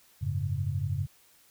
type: chord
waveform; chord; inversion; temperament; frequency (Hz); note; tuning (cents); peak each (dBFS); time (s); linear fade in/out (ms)
sine; F# suspended second; none; equal with one note detuned; 91.23 / 103.83 / 138.59; F#2 / G#2 / C#3; -24 / 0 / 0; -32; 0.21-1.07; 20
effects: white hiss -61 dBFS RMS until 1.5 s